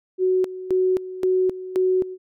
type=tone with tremolo; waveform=sine; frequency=371.3 Hz; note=F#4; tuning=6 cents sharp; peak=-16 dBFS; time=0.18-2.18 s; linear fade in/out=50 ms; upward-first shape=square; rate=1.9 Hz; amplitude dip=80%; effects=none